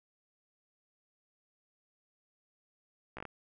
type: slowing click train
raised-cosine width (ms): 0.5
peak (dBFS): -27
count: 5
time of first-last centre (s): 3.17-3.253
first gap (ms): 15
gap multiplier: 1.22
effects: none